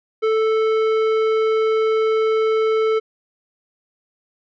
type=tone with tanh clipping; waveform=sine; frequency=440 Hz; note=A4; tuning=in tune; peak=-17 dBFS; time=0.22-3 s; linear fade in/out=20 ms; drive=13 dB; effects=none